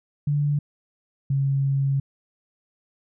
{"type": "tone pair in turn", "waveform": "sine", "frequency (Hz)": [145.6, 137.43], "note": ["D3", "C#3"], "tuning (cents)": [-15, -15], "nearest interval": "minor second", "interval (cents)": 100, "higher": "first", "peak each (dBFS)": -19, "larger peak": "neither", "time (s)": [[0.27, 0.59], [1.3, 2]], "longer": "second", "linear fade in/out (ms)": 5, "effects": []}